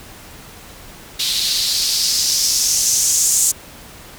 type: noise with band-pass filter sweep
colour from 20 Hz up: blue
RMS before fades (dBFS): -17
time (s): 1.19-3.52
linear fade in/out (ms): 10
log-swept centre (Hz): 3800 to 7400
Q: 3.4
effects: pink hiss -39 dBFS RMS until 4.18 s